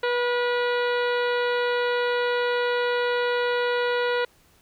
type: harmonic tone with a mistuned harmonic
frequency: 487.2 Hz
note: B4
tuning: 24 cents flat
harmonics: 1 / 2 / 3 / 4 / 5 / 6 / 7 / 8 / 9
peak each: -23 / -30 / -29 / -34 / -38 / -39 / -41 / -38 / -44 dBFS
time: 0.03-4.25 s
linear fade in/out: 5 ms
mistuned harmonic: 3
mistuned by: -21 cents
effects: pink hiss -59 dBFS RMS until 4.61 s